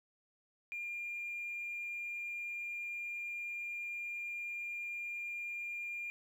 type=tone with hard clipping; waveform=sine; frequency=2403 Hz; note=D7; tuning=39 cents sharp; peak=-39 dBFS; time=0.72-6.1 s; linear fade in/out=0 ms; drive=1 dB; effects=none